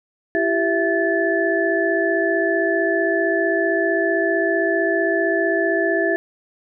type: tone cluster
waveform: sine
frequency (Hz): 336 / 391.5 / 662 / 1740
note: E4 / G4 / E5 / A6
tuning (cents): +33 / -2 / +7 / -20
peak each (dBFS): -22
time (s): 0.35-6.16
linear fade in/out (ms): 0
effects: none